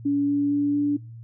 sine tone with pitch steps, 284.2 / 286 / 287.8 / 289.7 Hz, C#4 / D4 / D4 / D4, +43 / -46 / -35 / -24 cents, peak -19 dBFS, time 0.05-0.97 s, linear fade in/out 10 ms, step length 230 ms, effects noise-tail reverb RT60 0.3 s tail -23 dB re dry + added 115 Hz sine -38 dBFS peak until 1.23 s

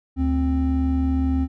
triangle tone pair together, 73.8 / 263.4 Hz, D2 / C4, +9 / +12 cents, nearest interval octave + minor seventh, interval 2203 cents, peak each -19 dBFS, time 0.16-1.48 s, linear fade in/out 50 ms, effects none

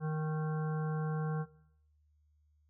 harmonic tone with a mistuned harmonic, 155.5 Hz, D#3, 1 cent flat, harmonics 1 / 3 / 5 / 7 / 9 / 10, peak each -32 / -42 / -46 / -49 / -51 / -52 dBFS, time 0-1.46 s, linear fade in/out 50 ms, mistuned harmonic 9, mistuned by -33 cents, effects noise-tail reverb RT60 0.7 s tail -18 dB re dry + added 75 Hz sine -67 dBFS peak until 2.69 s

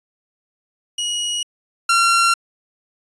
sawtooth tone pair in turn, 2902 / 1369.6 Hz, F#7 / F6, -34 / -34 cents, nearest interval octave + minor second, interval 1300 cents, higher first, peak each -17 / -9 dBFS, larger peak second, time 0.98-1.43 / 1.89-2.34 s, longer neither, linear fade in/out 5 ms, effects resampled to 24000 Hz

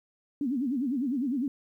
sine tone with vibrato, 261.6 Hz, C4, in tune, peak -26 dBFS, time 0.41-1.48 s, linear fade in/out 2 ms, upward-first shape sine, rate 9.9 Hz, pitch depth 210 cents each way, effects 11-bit

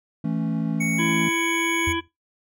triangle chord, A major, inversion second, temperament equal, 164.81 / 220 / 277.2 Hz, E3 / A3 / C#4, 0 / 0 / 0 cents, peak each -24 / -24 / -27 dBFS, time 0.24-1.29 s, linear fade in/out 5 ms
square tone, 2229 Hz, C#7, 9 cents sharp, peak -25 dBFS, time 0.8-1.93 s, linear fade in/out 10 ms
harmonic tone, 333.2 Hz, E4, 19 cents sharp, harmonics 1 / 3 / 5 / 7 / 9 / 10, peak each -25 / -30 / -32 / -33 / -35 / -35 dBFS, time 0.98-2.01 s, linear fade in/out 20 ms
triangle tone with exponential decay, 84.4 Hz, E2, 41 cents sharp, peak -20 dBFS, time 1.87-2.08 s, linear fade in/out 5 ms, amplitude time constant 44 ms
effects noise-tail reverb RT60 0.2 s tail -20 dB re dry

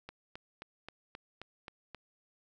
click train, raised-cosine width 0.3 ms, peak -28 dBFS, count 8, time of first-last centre 0.09-1.947 s, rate 3.77 Hz, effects none

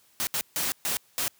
white noise bursts at uneven times, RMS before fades -28 dBFS, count 5, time 0.2-0.27 / 0.34-0.41 / 0.56-0.72 / 0.85-0.97 / 1.18-1.28 s, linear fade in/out 0 ms, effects white hiss -62 dBFS RMS until 1.39 s + high-pass 60 Hz 12 dB/octave

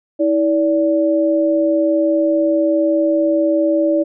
sine tone pair together, 323 / 578.2 Hz, E4 / D5, -35 / -27 cents, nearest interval minor seventh, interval 1008 cents, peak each -15 dBFS, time 0.19-4.04 s, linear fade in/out 20 ms, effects none

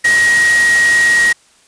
sine tone in noise, 1891 Hz, A#6, 24 cents sharp, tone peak -8 dBFS, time 0.04-1.33 s, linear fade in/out 10 ms, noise white, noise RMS -19 dBFS, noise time 0.04-1.33 s, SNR +8 dB, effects white hiss -50 dBFS RMS until 1.67 s + resampled to 22050 Hz

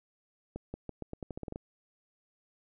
accelerating click train, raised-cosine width 2 ms, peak -25 dBFS, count 12, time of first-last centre 0.56-1.559 s, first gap 180 ms, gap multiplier 0.85, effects none

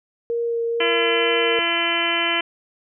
sine tone with vibrato, 466.2 Hz, A#4, in tune, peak -20 dBFS, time 0.3-1.59 s, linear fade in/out 0 ms, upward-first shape sine, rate 2.2 Hz, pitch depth 10 cents each way
harmonic tone, 339 Hz, E4, 49 cents sharp, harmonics 1 / 2 / 3 / 4 / 5 / 6 / 7 / 8 / 9, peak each -29 / -29 / -29 / -30 / -28 / -27 / -25 / -29 / -24 dBFS, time 0.8-2.41 s, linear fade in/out 5 ms
effects none

